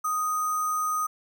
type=tone with sample-and-hold; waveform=sine; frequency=1244 Hz; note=D#6; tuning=1 cent flat; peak=-24 dBFS; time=0.04-1.07 s; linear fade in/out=10 ms; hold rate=7350 Hz; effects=none